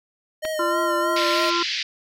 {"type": "tone with vibrato", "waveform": "square", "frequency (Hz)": 614, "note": "D#5", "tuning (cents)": -23, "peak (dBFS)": -25, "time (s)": [0.42, 1.51], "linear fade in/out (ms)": 20, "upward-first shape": "sine", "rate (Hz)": 3.2, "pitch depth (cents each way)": 51}
{"type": "clicks", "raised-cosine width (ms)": 0.3, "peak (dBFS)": -15, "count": 2, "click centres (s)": [0.45, 0.453]}
{"type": "harmonic tone", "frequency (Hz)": 343.7, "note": "F4", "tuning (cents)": -28, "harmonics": [1, 3, 4], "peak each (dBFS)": [-25, -25, -25], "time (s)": [0.59, 1.63], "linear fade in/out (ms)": 5}
{"type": "band-pass noise", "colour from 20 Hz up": "white", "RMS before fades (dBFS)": -26, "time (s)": [1.16, 1.83], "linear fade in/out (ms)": 5, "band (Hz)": [1800, 5100], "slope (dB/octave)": 48}
{"effects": []}